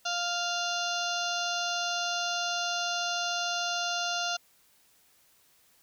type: harmonic tone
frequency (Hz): 698.5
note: F5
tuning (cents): 0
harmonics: 1 / 2 / 4 / 5 / 6 / 7 / 8 / 9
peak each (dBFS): -34 / -34 / -36 / -38 / -38 / -41 / -41 / -40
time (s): 0.05-4.37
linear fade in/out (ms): 10
effects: white hiss -64 dBFS RMS until 5.82 s